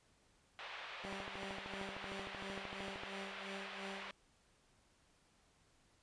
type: band-pass noise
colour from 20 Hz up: white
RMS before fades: -49 dBFS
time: 0.59-4.11 s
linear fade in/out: 0 ms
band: 510 to 3100 Hz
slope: 24 dB/octave
type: tone with tremolo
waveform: 15% pulse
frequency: 195.3 Hz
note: G3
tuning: 6 cents flat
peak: -39 dBFS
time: 1.04-4.11 s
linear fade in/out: 0 ms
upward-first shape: sine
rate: 2.9 Hz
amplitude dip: 75%
type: click train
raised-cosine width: 1 ms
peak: -32 dBFS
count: 27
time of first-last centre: 1.05-3.035 s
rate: 13.1 Hz
effects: pink hiss -72 dBFS RMS until 6.02 s + resampled to 22050 Hz